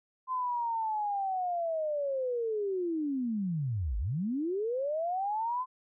sine linear two-way sweep, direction down then up, 1038 to 47.19 to 1038 Hz, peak -29 dBFS, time 0.27-5.66 s, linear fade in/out 50 ms, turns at 3.98 s, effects none

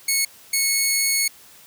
10% pulse tone pair in turn, 2198 / 2198 Hz, C#7 / C#7, -15 / -15 cents, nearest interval unison, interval 0 cents, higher neither, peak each -9 dBFS, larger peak neither, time 0.08-0.25 / 0.53-1.28 s, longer second, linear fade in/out 5 ms, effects white hiss -48 dBFS RMS until 1.66 s + high-pass 60 Hz 12 dB/octave

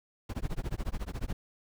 brown noise with tremolo, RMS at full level -31 dBFS, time 0.29-1.33 s, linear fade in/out 5 ms, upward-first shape sine, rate 14 Hz, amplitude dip 100%, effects none

